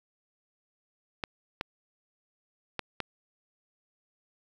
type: clicks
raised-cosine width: 0.3 ms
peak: -15 dBFS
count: 4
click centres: 1.238 / 1.611 / 2.793 / 3.003 s
effects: 8-bit